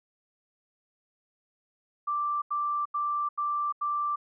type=tone bursts; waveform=sine; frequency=1175 Hz; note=D6; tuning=1 cent sharp; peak=-26 dBFS; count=5; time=2.07-4.16 s; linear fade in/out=10 ms; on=350 ms; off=85 ms; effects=none